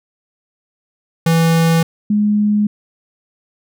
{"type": "tone pair in turn", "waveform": ["square", "sine"], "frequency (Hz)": [164.81, 208.8], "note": ["E3", "G#3"], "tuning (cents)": [0, 10], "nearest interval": "major third", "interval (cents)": 410, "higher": "second", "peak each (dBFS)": -11, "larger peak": "neither", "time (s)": [[1.26, 1.83], [2.1, 2.67]], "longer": "neither", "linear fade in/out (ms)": 5, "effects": []}